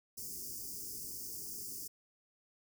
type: band-stop noise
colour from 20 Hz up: white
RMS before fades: -44 dBFS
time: 0.17-1.88 s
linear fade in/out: 10 ms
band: 450 to 4800 Hz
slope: 96 dB/octave
effects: none